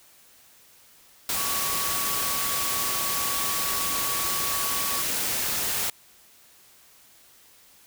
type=tone in noise; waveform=sine; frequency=1129 Hz; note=C#6; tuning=31 cents sharp; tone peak=-33 dBFS; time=1.36-5.02 s; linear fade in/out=2 ms; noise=white; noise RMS=-27 dBFS; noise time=1.29-5.9 s; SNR=-9 dB; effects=white hiss -55 dBFS RMS until 7.86 s